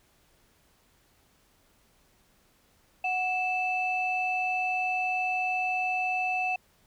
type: tone pair together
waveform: sine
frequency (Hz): 740 / 2637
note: F#5 / E7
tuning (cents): 0 / 0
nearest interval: octave + minor seventh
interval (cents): 2200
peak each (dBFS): -28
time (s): 3.04-6.56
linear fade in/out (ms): 5
effects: tanh soft clip ceiling -18 dBFS + pink hiss -65 dBFS RMS until 6.86 s